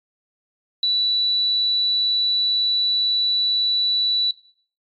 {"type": "tone", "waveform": "sine", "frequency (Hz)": 3951, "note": "B7", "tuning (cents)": 0, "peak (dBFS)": -16, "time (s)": [0.83, 4.31], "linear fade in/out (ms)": 2, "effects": ["noise-tail reverb RT60 0.5 s tail -18 dB re dry", "MP3 64 kbps"]}